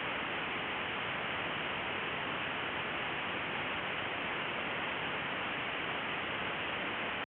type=low-pass noise; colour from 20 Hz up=white; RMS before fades=-37 dBFS; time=0-7.24 s; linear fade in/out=0 ms; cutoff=3100 Hz; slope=96 dB/octave; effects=high-pass 100 Hz 12 dB/octave